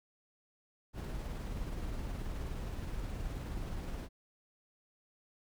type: noise with tremolo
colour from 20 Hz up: brown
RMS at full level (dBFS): -38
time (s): 0.93-4.09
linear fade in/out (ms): 50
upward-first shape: triangle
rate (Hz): 19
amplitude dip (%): 30
effects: none